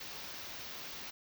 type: band-stop noise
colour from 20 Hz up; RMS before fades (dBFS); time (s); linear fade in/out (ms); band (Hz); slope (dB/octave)
white; -45; 0-1.11; 10; 6200 to 16000; 48
effects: none